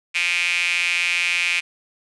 sawtooth tone with high-pass filter, 174.61 Hz, F3, in tune, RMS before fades -21 dBFS, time 0.14-1.61 s, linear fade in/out 20 ms, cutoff 2400 Hz, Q 7.4, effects resampled to 22050 Hz + 8-bit

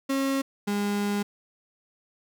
35% pulse tone pair in turn, 271.4 / 204 Hz, C#4 / G#3, -36 / -31 cents, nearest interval perfect fourth, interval 495 cents, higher first, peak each -22 / -23 dBFS, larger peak first, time 0.09-0.42 / 0.67-1.23 s, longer second, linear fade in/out 10 ms, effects none

